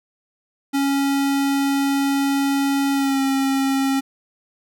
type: tone with pitch glide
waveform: square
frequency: 277.2 to 270.7 Hz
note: C#4 to C#4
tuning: 0 to -41 cents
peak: -18 dBFS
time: 0.73-4.01 s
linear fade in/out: 20 ms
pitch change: -41 cents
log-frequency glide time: 2.93-3.21 s
effects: none